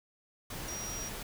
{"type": "tone in noise", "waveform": "sine", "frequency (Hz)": 5720, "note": "F8", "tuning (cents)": 41, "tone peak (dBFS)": -39, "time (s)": [0.68, 1.09], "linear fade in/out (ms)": 5, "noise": "pink", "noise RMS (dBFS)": -41, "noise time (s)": [0.5, 1.23], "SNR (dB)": -1, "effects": []}